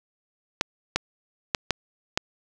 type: clicks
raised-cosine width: 0.2 ms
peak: -4 dBFS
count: 5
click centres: 0.611 / 0.96 / 1.548 / 1.707 / 2.175 s
effects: none